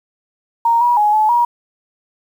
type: tone with pitch steps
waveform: sine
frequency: 930 / 963 / 838 / 860 / 955 Hz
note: A#5 / B5 / G#5 / A5 / A#5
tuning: -4 / -44 / +15 / -40 / +42 cents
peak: -10 dBFS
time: 0.65-1.45 s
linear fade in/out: 5 ms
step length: 160 ms
effects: 7-bit